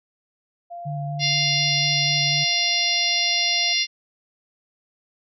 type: tone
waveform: sine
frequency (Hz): 693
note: F5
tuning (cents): -14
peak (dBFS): -32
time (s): 0.7-3.74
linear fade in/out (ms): 20
type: tone with vibrato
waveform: sine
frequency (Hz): 145.9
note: D3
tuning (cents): -11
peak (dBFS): -26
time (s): 0.85-2.45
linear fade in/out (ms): 20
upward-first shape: square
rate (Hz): 4.1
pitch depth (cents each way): 15
type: harmonic tone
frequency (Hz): 698.5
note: F5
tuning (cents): 0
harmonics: 3 / 4 / 5 / 6 / 7 / 8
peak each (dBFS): -26 / -26 / -26 / -26 / -26 / -26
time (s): 1.19-3.87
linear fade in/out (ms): 50
effects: none